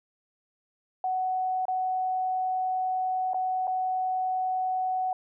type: tone with dropouts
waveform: sine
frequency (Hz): 745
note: F#5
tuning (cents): +12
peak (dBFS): -25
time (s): 1.04-5.13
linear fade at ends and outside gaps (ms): 2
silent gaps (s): 1.654-1.682 / 3.334-3.344 / 3.671-3.677
effects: none